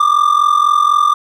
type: ring-modulated tone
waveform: triangle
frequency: 1189 Hz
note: D6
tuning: 21 cents sharp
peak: -4 dBFS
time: 0-1.14 s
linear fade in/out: 2 ms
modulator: 22 Hz
effects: none